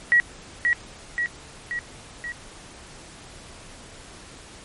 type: tone with echo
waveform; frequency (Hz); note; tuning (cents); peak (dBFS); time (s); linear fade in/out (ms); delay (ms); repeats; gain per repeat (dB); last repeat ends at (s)
sine; 1918; A#6; +49; -13; 0.12-0.2; 0; 530; 4; -4; 2.32
effects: pink hiss -44 dBFS RMS until 4.64 s + MP3 48 kbps